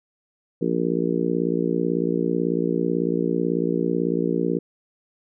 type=harmonic tone; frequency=58.1 Hz; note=A#1; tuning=5 cents flat; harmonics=3 / 4 / 5 / 6 / 7 / 8; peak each=-26 / -29 / -26 / -27 / -27 / -28 dBFS; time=0.61-4.59 s; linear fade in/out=10 ms; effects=none